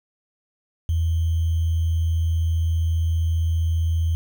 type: tone with sample-and-hold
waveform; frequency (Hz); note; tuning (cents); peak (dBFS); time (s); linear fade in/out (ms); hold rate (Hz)
sine; 82.41; E2; 0; -18; 0.89-4.15; 0; 3150
effects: none